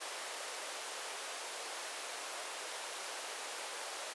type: high-pass noise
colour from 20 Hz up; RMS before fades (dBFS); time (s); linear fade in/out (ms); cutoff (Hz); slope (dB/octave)
pink; -43; 0-4.14; 20; 480; 24
effects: resampled to 24000 Hz